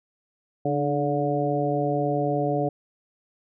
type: harmonic tone with a mistuned harmonic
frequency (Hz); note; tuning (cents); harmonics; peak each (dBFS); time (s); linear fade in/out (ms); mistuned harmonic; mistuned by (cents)
143.8; D3; -36; 1 / 2 / 3 / 4 / 5; -28 / -28 / -28 / -28 / -28; 0.65-2.69; 5; 2; +55
effects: none